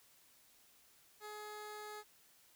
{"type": "tone", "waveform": "15% pulse", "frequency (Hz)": 421.9, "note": "G#4", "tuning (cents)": 27, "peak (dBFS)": -40, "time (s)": [1.2, 2.04], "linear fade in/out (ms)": 50, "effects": ["white hiss -67 dBFS RMS until 2.55 s"]}